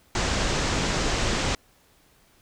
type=low-pass noise; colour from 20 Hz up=pink; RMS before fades=-25 dBFS; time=0.15-1.55 s; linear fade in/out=2 ms; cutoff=7700 Hz; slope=48 dB/octave; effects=pink hiss -60 dBFS RMS until 2.41 s